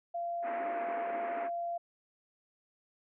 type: tone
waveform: sine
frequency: 688 Hz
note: F5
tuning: 26 cents flat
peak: -33 dBFS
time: 0.14-1.78 s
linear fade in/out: 10 ms
type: band-pass noise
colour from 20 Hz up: pink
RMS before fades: -42 dBFS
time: 0.42-1.5 s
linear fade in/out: 50 ms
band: 250 to 2300 Hz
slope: 48 dB/octave
effects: none